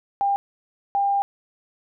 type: tone bursts at uneven times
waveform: sine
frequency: 799 Hz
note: G5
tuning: 33 cents sharp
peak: -18 dBFS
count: 2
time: 0.21-0.36 / 0.95-1.22 s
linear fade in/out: 0 ms
effects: none